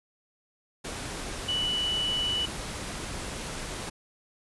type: tone in noise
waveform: sine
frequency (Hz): 2960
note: F#7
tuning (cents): 0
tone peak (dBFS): -26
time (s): 1.48-2.46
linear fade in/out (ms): 10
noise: pink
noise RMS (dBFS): -36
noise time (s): 0.84-3.9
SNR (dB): +7
effects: resampled to 24000 Hz